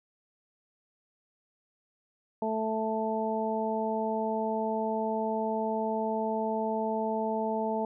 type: harmonic tone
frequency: 220 Hz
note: A3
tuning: in tune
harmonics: 1 / 2 / 3 / 4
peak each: -33 / -33 / -33 / -33 dBFS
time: 2.42-7.85 s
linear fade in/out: 2 ms
effects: none